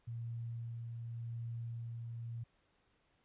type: tone with tremolo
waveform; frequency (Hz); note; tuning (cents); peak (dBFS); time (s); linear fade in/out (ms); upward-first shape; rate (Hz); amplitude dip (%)
sine; 116.54; A#2; 0; -39; 0.07-2.44; 10; sine; 0.88; 25
effects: pink hiss -75 dBFS RMS until 3.24 s + resampled to 8000 Hz